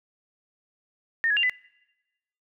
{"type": "tone with pitch steps", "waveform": "sine", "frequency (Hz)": [1828, 1681, 2791, 2003], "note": ["A#6", "G#6", "F7", "B6"], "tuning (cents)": [-34, 20, -2, 24], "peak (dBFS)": -20, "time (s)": [1.24, 1.496], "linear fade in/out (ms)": 0, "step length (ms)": 64, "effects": ["noise-tail reverb RT60 1.0 s tail -25 dB re dry"]}